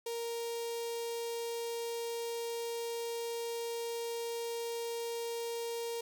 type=tone with notch filter; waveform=sawtooth; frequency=466.2 Hz; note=A#4; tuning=in tune; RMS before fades=-38 dBFS; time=0.06-6.01 s; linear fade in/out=5 ms; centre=1500 Hz; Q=0.74; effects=none